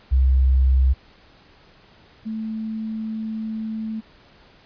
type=tone pair in turn; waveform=sine; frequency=65.41 / 220 Hz; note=C2 / A3; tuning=0 / 0 cents; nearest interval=octave + major sixth; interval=2100 cents; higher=second; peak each=-13 / -25 dBFS; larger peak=first; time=0.11-0.94 / 2.25-4.01 s; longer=second; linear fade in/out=20 ms; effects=pink hiss -52 dBFS RMS until 4.65 s + resampled to 11025 Hz